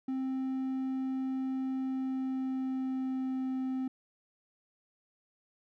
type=tone with pitch glide; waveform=triangle; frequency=263 to 260.6 Hz; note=C4 to C4; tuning=+9 to -7 cents; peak=-29 dBFS; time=0.08-3.88 s; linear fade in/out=5 ms; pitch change=-16 cents; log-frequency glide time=1.79-3.6 s; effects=none